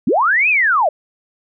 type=linear two-way sweep; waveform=sine; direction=up then down; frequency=174.61 to 2616 to 556 Hz; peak=-11 dBFS; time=0.07-0.89 s; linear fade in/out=5 ms; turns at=0.49 s; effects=none